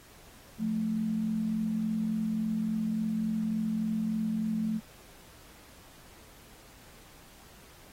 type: tone pair together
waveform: sine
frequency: 176.51 / 220 Hz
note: F3 / A3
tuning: +19 / 0 cents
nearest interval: major third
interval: 381 cents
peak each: -36 / -28 dBFS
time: 0.58-4.81 s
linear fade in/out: 50 ms
effects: pink hiss -55 dBFS RMS until 7.92 s + AAC 48 kbps